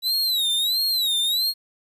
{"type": "tone with vibrato", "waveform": "45% pulse", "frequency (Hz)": 3911, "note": "B7", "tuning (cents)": -18, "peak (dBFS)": -19, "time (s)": [0.02, 1.54], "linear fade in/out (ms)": 50, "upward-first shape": "sine", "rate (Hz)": 1.5, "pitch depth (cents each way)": 150, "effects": ["resampled to 32000 Hz", "10-bit"]}